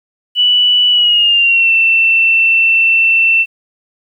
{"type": "tone with pitch glide", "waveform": "sine", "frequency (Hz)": [2960, 2683], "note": ["F#7", "E7"], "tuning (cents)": [0, 30], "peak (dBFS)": -7, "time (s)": [0.35, 3.46], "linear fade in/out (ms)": 50, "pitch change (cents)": -170, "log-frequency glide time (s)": [0.9, 1.72], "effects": ["8-bit"]}